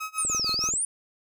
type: tone with tremolo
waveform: 30% pulse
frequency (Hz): 1275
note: D#6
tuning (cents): +42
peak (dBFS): -27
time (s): 0-0.71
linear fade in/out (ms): 10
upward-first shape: sine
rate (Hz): 6.5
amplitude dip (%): 95
type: exponential two-way sweep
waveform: sine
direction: down then up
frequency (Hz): 9830 to 4100 to 9830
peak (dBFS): -24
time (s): 0.18-0.85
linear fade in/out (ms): 2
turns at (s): 0.51
type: click train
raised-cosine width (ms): 2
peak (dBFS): -25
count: 11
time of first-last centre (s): 0.25-0.738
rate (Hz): 20.5
effects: none